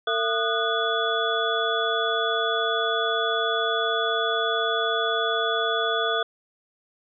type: tone cluster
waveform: sine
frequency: 452.3 / 675 / 1228 / 1476 / 3420 Hz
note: A4 / E5 / D#6 / F#6 / A7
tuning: +48 / +41 / -23 / -5 / -50 cents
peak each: -28 dBFS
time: 0.07-6.23 s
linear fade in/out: 5 ms
effects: none